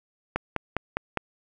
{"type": "click train", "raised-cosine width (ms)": 0.5, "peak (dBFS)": -10, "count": 5, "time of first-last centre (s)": [0.36, 1.173], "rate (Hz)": 4.92, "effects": []}